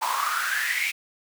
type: noise with high-pass filter sweep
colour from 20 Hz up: pink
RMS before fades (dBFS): -26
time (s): 0.01-0.92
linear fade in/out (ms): 20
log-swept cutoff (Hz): 920 to 2400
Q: 9
effects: none